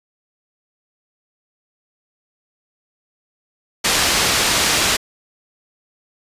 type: low-pass noise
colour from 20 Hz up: white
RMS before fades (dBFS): -17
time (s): 3.84-4.97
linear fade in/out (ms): 10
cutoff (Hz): 6200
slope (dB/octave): 12
effects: resampled to 32000 Hz